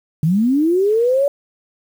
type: linear sweep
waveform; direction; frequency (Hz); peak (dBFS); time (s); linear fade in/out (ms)
sine; up; 146.83 to 577; -12; 0.23-1.28; 2
effects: 7-bit